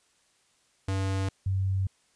square / sine tone pair in turn, 96.3 / 95.77 Hz, G2 / G2, -30 / -40 cents, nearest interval unison, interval 10 cents, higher first, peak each -27 / -24 dBFS, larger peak second, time 0.88-1.29 / 1.46-1.87 s, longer neither, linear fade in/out 5 ms, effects white hiss -67 dBFS RMS until 2.15 s + resampled to 22050 Hz

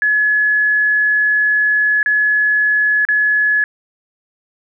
sine tone with dropouts, 1700 Hz, G#6, 40 cents sharp, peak -11 dBFS, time 0.02-3.64 s, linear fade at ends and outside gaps 1 ms, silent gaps 2.029-2.06 / 3.051-3.087 s, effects none

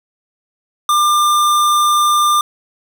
square tone, 1196 Hz, D6, 31 cents sharp, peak -11 dBFS, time 0.89-2.41 s, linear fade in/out 2 ms, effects none

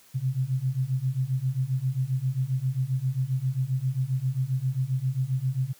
sine beating tone pair, 126.6 / 134.1 Hz, B2 / C3, +43 / +43 cents, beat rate 7.5 Hz, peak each -27 / -26 dBFS, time 0.14-5.73 s, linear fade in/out 20 ms, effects white hiss -56 dBFS RMS until 5.79 s + high-pass 80 Hz 12 dB/octave

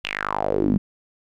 sawtooth tone with band-pass filter sweep, 50.7 Hz, G#1, 41 cents flat, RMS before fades -23 dBFS, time 0.04-0.78 s, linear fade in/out 5 ms, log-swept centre 3000 to 190 Hz, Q 5.1, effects none

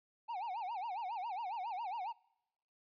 triangle tone with vibrato, 830.6 Hz, G#5, in tune, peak -36 dBFS, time 0.28-2.13 s, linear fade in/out 20 ms, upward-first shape sine, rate 7.3 Hz, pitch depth 240 cents each way, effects noise-tail reverb RT60 0.9 s tail -25 dB re dry + resampled to 11025 Hz

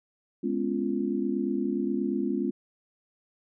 sine chord, C# dominant seventh, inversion second, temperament just, 207.9 / 249.5 / 277.2 / 346.5 Hz, G#3 / B3 / C#4 / E#4, +2 / +18 / 0 / -14 cents, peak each -31 dBFS, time 0.43-2.51 s, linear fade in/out 10 ms, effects none

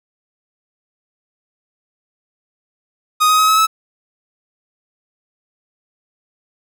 45% pulse tone with pitch steps, 1244.5 / 1258.2 / 1272.1 / 1286.2 / 1300.3 Hz, D#6 / D#6 / D#6 / E6 / E6, 0 / +19 / +38 / -43 / -24 cents, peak -10 dBFS, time 3.2-3.67 s, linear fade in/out 20 ms, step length 94 ms, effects none

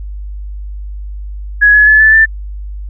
sine tone with pitch steps, 1674 / 1698.3 / 1723.1 / 1748.1 / 1773.5 Hz, G#6 / G#6 / A6 / A6 / A6, +13 / +38 / -37 / -12 / +13 cents, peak -3 dBFS, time 1.61-2.26 s, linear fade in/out 20 ms, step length 130 ms, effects added 50 Hz sine -21 dBFS peak until 2.89 s

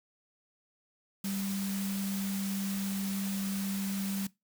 sine tone in noise, 196 Hz, G3, in tune, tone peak -32 dBFS, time 1.24-4.27 s, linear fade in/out 5 ms, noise white, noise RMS -41 dBFS, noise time 1.24-4.27 s, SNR +6 dB, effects noise-tail reverb RT60 0.2 s tail -21 dB re dry

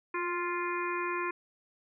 harmonic tone with a mistuned harmonic, 349.2 Hz, F4, in tune, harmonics 1 / 3 / 4 / 5 / 6 / 7, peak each -35 / -34 / -41 / -40 / -43 / -40 dBFS, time 0.14-1.31 s, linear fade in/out 5 ms, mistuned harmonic 1, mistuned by +18 cents, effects none

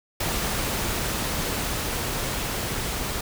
pink noise with level ramp, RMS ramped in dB -26 to -29 dBFS, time 0.2-3.21 s, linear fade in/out 5 ms, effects none

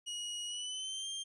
sawtooth tone with pitch glide, 2899 to 3180 Hz, F#7 to G7, -36 to +24 cents, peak -35 dBFS, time 0.06-1.24 s, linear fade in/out 20 ms, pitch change +160 cents, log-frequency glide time 0.47-1.07 s, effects resampled to 24000 Hz

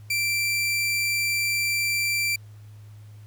sawtooth tone, 2349 Hz, D7, in tune, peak -19 dBFS, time 0.1-2.36 s, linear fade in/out 5 ms, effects added 105 Hz sine -42 dBFS peak until 3.26 s + pink hiss -60 dBFS RMS until 3.26 s

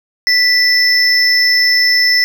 triangle tone pair together, 1975.5 / 5274 Hz, B6 / E8, 0 / 0 cents, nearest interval octave + perfect fourth, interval 1700 cents, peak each -10 dBFS, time 0.27-2.24 s, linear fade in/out 0 ms, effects none

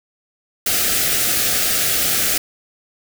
white band-stop noise, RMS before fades -18 dBFS, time 0.66-2.38 s, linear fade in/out 5 ms, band 790 to 1200 Hz, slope 96 dB/octave, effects none

